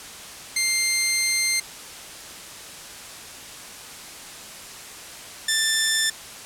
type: tone pair in turn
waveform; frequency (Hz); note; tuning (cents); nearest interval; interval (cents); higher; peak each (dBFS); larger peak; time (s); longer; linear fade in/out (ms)
10% pulse; 2100 / 1772.7; C7 / A6; +6 / +12; minor third; 294; first; -10; neither; 0.56-1.6 / 5.48-6.1; first; 5
effects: white hiss -39 dBFS RMS until 6.45 s + low-pass 10000 Hz 12 dB/octave